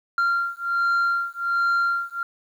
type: beating tone pair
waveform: sine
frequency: 1384 / 1385.3 Hz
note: F6 / F6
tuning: -16 / -14 cents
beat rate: 1.3 Hz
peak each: -21 dBFS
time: 0.18-2.23 s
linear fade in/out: 2 ms
effects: tanh soft clip ceiling -17 dBFS + 9-bit